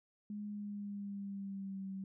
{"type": "tone with pitch glide", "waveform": "sine", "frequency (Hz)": [207.7, 192.67], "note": ["G#3", "G3"], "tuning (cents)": [0, -30], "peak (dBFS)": -40, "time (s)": [0.3, 2.04], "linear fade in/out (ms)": 2, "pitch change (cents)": -130, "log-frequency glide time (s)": [0.46, 1.85], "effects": []}